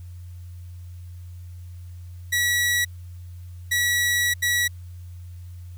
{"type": "tone bursts at uneven times", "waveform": "sawtooth", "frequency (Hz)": 1934, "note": "B6", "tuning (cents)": -37, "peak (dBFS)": -16, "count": 3, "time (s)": [[2.32, 2.85], [3.71, 4.34], [4.42, 4.68]], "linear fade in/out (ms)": 10, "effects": ["added 88 Hz sine -36 dBFS peak until 5.77 s", "white hiss -60 dBFS RMS until 5.77 s"]}